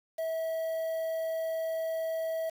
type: tone with quantisation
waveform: triangle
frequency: 649 Hz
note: E5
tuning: 27 cents flat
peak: -28 dBFS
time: 0.18-2.5 s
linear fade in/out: 10 ms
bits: 8
effects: none